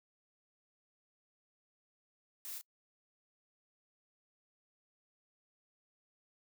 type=noise with echo; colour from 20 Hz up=blue; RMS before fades=-45 dBFS; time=2.45-2.58 s; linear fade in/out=0 ms; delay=32 ms; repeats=1; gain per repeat=-4 dB; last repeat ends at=2.612 s; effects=noise-tail reverb RT60 0.1 s tail -25 dB re dry